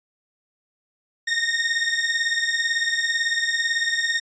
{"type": "beating tone pair", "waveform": "sawtooth", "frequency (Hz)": [1837, 1855], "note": ["A#6", "A#6"], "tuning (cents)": [-26, -9], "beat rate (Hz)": 18, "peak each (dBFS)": -20, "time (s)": [1.27, 4.2], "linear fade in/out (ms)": 10, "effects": ["resampled to 16000 Hz"]}